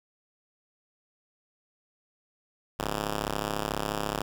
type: ring-modulated tone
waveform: 5% pulse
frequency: 104.5 Hz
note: G#2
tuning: 11 cents sharp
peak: -15 dBFS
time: 2.79-4.22 s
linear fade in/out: 5 ms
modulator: 69.3 Hz
effects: none